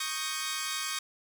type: chord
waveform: 10% pulse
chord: Eb dominant seventh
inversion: third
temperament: equal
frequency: 1108.7 / 1244.5 / 1568 / 1864.7 Hz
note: Db6 / Eb6 / G6 / Bb6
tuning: 0 / 0 / 0 / 0 cents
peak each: -28 / -29 / -29 / -30 dBFS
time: 0-0.99 s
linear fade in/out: 5 ms
effects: none